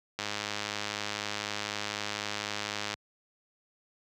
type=click train; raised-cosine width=0.2 ms; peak=-15 dBFS; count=287; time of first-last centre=0.19-2.94 s; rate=104 Hz; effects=high-pass 80 Hz 12 dB/octave